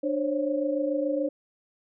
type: tone cluster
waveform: sine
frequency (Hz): 297.3 / 533 / 560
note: D4 / C5 / C#5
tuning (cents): +21 / +32 / +18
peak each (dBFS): -28 / -28 / -30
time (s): 0.03-1.29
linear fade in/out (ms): 10
effects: none